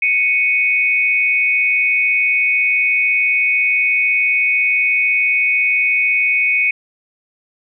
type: tone pair together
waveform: sine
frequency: 2217 / 2501 Hz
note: C#7 / D#7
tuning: 0 / +8 cents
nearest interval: major second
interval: 208 cents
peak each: -15 dBFS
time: 0.02-6.71 s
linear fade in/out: 5 ms
effects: none